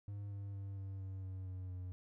triangle tone with pitch steps, 101.4 / 99.89 / 98.4 / 96.93 / 95.49 / 94.06 / 92.66 / 91.28 Hz, G#2 / G2 / G2 / G2 / G2 / F#2 / F#2 / F#2, -41 / +33 / +7 / -19 / -45 / +29 / +3 / -23 cents, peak -40 dBFS, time 0.08-1.92 s, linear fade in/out 0 ms, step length 230 ms, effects none

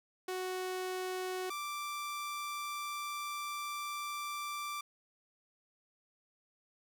sawtooth tone pair in turn, 370 / 1174.7 Hz, F#4 / D6, 0 / 0 cents, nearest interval octave + minor sixth, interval 2000 cents, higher second, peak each -32 / -34 dBFS, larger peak first, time 0.28-1.5 / 1.5-4.81 s, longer second, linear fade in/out 5 ms, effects none

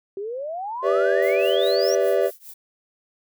sine exponential sweep, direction up, 381 to 5920 Hz, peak -27 dBFS, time 0.17-1.95 s, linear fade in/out 2 ms
triangle chord, E minor seventh, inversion first, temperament equal with one note detuned, 392 / 493.9 / 575.2 / 659.3 Hz, G4 / B4 / D5 / E5, 0 / 0 / -36 / 0 cents, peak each -20 / -21 / -20 / -23 dBFS, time 0.82-2.31 s, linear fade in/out 50 ms
violet noise with tremolo, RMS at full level -39 dBFS, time 1.22-2.54 s, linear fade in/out 5 ms, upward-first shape triangle, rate 4.9 Hz, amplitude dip 95%
effects none

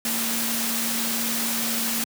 sine tone in noise, 229.7 Hz, A#3, 25 cents flat, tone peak -30 dBFS, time 0.05-2.04 s, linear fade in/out 2 ms, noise white, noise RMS -26 dBFS, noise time 0.05-2.04 s, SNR -7 dB, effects high-pass 150 Hz 12 dB/octave

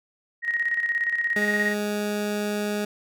sine tone with tremolo, 1880 Hz, A#6, 14 cents sharp, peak -20 dBFS, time 0.42-1.75 s, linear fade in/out 50 ms, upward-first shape square, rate 17 Hz, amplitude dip 55%
20% pulse tone, 207.7 Hz, G#3, in tune, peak -20 dBFS, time 1.36-2.85 s, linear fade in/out 5 ms
effects none

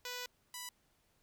5% pulse tone pair in turn, 493.9 / 987.8 Hz, B4 / B5, 0 / 0 cents, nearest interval octave, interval 1200 cents, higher second, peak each -29 / -31 dBFS, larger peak first, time 0.05-0.26 / 0.54-0.69 s, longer first, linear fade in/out 2 ms, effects pink hiss -74 dBFS RMS until 1.22 s

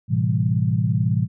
sine chord, A minor seventh, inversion none, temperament equal with one note detuned, 110 / 128.19 / 164.81 / 196 Hz, A2 / C3 / E3 / G3, 0 / -35 / 0 / 0 cents, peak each -21 / -22 / -23 / -27 dBFS, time 0.08-1.28 s, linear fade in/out 50 ms, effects none

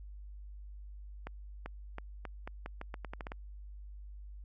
accelerating click train, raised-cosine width 0.5 ms, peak -26 dBFS, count 13, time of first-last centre 1.27-3.319 s, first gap 390 ms, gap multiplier 0.83, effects added 50 Hz sine -45 dBFS peak until 4.44 s + AAC 64 kbps

